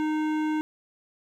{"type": "tone with hard clipping", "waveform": "sine", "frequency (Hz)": 308.4, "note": "D#4", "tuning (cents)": -15, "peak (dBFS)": -26, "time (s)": [0, 0.61], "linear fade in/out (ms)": 0, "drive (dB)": 14, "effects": []}